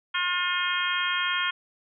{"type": "harmonic tone", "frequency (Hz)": 357, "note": "F4", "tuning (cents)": 38, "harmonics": [3, 4, 5, 6, 7, 8, 9], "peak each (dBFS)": [-31, -29, -32, -34, -34, -38, -30], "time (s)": [0.14, 1.51], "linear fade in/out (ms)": 10, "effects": []}